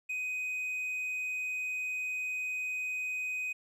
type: tone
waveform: triangle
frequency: 2505 Hz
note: D#7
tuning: 11 cents sharp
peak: -31 dBFS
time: 0.09-3.53 s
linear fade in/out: 10 ms
effects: resampled to 32000 Hz + 12-bit